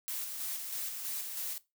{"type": "noise with tremolo", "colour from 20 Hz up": "blue", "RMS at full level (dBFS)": -37, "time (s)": [0.08, 1.58], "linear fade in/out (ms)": 0, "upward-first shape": "square", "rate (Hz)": 3.1, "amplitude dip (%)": 35, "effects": ["noise-tail reverb RT60 0.2 s tail -17 dB re dry"]}